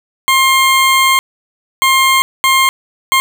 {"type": "tone bursts at uneven times", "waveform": "20% pulse", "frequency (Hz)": 1063, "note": "C6", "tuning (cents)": 27, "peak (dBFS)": -3, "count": 4, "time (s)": [[0.28, 1.19], [1.82, 2.22], [2.44, 2.69], [3.12, 3.2]], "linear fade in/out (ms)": 0, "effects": []}